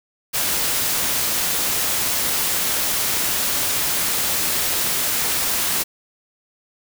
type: noise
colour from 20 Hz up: white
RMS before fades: -21 dBFS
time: 0.33-5.84 s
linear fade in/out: 20 ms
effects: none